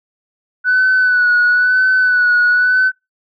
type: tone with vibrato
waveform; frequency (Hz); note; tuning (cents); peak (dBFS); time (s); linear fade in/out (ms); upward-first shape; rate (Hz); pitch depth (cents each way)
sine; 1487; F#6; +8; -8; 0.64-2.92; 50; sine; 1; 36
effects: noise-tail reverb RT60 0.2 s tail -21 dB re dry + tanh soft clip ceiling -6 dBFS